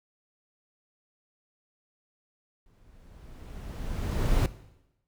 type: noise with exponential growth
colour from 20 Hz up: brown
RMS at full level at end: -21 dBFS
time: 2.66-4.46 s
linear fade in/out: 1 ms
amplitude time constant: 390 ms
effects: noise-tail reverb RT60 0.9 s tail -17 dB re dry